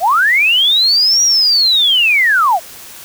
sine linear two-way sweep, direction up then down, 610 to 5780 to 610 Hz, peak -8 dBFS, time 0-2.6 s, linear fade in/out 50 ms, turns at 1.23 s, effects white hiss -34 dBFS RMS until 3.04 s

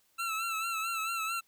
25% pulse tone with vibrato, 1333 Hz, E6, 19 cents sharp, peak -28 dBFS, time 0.18-1.41 s, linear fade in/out 20 ms, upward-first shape sine, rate 4.5 Hz, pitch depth 51 cents each way, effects white hiss -70 dBFS RMS until 1.47 s

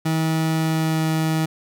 30% pulse tone with pitch glide, 160 to 158.89 Hz, D#3 to D#3, +49 to +37 cents, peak -16 dBFS, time 0.05-1.46 s, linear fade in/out 10 ms, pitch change -12 cents, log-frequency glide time 0.57-1.09 s, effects none

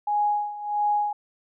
sine tone with tremolo, 830.6 Hz, G#5, in tune, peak -19 dBFS, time 0.07-1.13 s, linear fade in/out 5 ms, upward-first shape sine, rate 1.5 Hz, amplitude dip 80%, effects none

